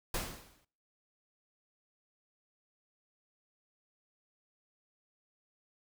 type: noise with exponential decay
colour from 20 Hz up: pink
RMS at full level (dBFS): -33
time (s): 0.14-0.65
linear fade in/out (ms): 5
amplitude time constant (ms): 110
effects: noise-tail reverb RT60 0.6 s tail -25 dB re dry